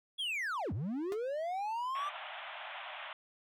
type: linear two-way sweep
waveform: triangle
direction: down then up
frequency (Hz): 3413 to 81.5 to 1201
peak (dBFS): -32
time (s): 0.18-2.1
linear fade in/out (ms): 20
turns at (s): 0.73
type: tone with exponential decay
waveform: sawtooth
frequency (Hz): 354.6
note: F4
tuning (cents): +26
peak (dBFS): -34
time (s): 1.12-1.19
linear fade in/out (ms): 0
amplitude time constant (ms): 15
type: band-pass noise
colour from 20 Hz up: pink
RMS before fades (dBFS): -45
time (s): 1.95-3.13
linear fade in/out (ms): 2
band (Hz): 610 to 3500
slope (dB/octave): 96
effects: none